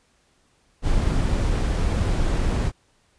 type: noise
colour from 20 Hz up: brown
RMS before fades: -21 dBFS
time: 0.82-2.72 s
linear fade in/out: 50 ms
effects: pink hiss -63 dBFS RMS until 3.18 s + resampled to 22050 Hz